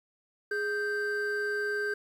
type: tone pair together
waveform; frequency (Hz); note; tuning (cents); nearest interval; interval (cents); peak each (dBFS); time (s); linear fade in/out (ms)
triangle; 415.3 / 1568; G#4 / G6; 0 / 0; octave + major seventh; 2300; -30 / -29; 0.51-1.94; 5
effects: 10-bit